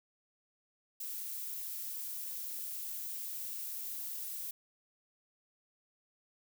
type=noise; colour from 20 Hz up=violet; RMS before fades=-41 dBFS; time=1-4.51 s; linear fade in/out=5 ms; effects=none